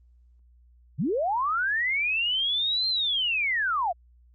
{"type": "linear two-way sweep", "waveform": "sine", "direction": "up then down", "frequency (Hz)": [111.6, 4186, 639], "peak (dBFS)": -23, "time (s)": [0.98, 3.93], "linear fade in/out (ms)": 20, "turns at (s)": 2.88, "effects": ["added 60 Hz sine -54 dBFS peak until 4.34 s", "Opus 32 kbps"]}